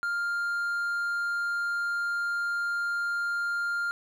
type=tone; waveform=triangle; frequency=1400 Hz; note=F6; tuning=4 cents sharp; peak=-25 dBFS; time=0.03-3.91 s; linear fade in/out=0 ms; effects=none